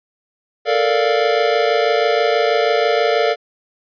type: chord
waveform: square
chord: Bb major seventh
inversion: third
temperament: equal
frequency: 440 / 466.2 / 587.3 / 698.5 Hz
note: A4 / Bb4 / D5 / F5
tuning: 0 / 0 / 0 / 0 cents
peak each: -20 dBFS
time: 0.65-3.36 s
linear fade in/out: 50 ms
effects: resampled to 11025 Hz